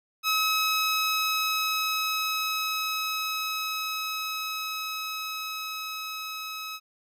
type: tone with level ramp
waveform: 15% pulse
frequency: 1281 Hz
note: E6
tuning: 50 cents flat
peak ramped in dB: -16 to -28 dBFS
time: 0.23-6.8 s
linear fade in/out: 50 ms
effects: none